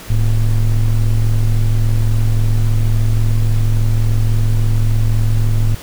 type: ring-modulated tone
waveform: triangle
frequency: 64.9 Hz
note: C2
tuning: 13 cents flat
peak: -5 dBFS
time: 0.1-5.75 s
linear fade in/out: 5 ms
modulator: 43.1 Hz
effects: pink hiss -34 dBFS RMS until 5.82 s